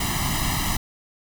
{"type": "noise with comb filter", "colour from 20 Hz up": "pink", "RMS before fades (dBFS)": -24, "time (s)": [0, 0.77], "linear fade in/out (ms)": 5, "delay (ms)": 1, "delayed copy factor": 1, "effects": []}